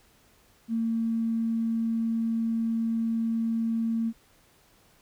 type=tone with tanh clipping; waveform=triangle; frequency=227.3 Hz; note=A#3; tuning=43 cents flat; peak=-24 dBFS; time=0.68-4.13 s; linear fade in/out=50 ms; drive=3 dB; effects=pink hiss -61 dBFS RMS until 5.01 s